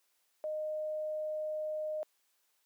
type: tone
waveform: sine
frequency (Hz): 616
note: D#5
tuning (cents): -17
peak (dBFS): -33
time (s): 0.44-2.03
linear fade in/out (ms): 0
effects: white hiss -75 dBFS RMS until 2.65 s + high-pass 400 Hz 12 dB/octave